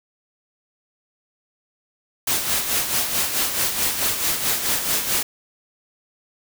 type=noise with tremolo; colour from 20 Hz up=white; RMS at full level=-20 dBFS; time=2.27-5.23 s; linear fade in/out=5 ms; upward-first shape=sine; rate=4.6 Hz; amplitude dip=55%; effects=none